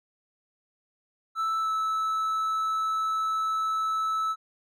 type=tone with pitch glide; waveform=triangle; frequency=1319 to 1306.9 Hz; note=E6 to E6; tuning=+1 to -15 cents; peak=-23 dBFS; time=1.35-4.36 s; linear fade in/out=50 ms; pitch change=-16 cents; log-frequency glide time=1.6-1.69 s; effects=none